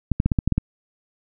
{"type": "clicks", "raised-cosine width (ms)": 5, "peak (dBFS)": -6, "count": 8, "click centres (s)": [0.117, 0.201, 0.26, 0.318, 0.388, 0.476, 0.523, 0.58], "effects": []}